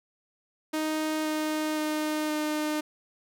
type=tone with pitch steps; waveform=sawtooth; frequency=311.1 / 308.8 / 306.5 / 304.2 Hz; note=D#4 / D#4 / D#4 / D#4; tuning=0 / -13 / -26 / -39 cents; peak=-23 dBFS; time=0.73-2.81 s; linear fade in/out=10 ms; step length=520 ms; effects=none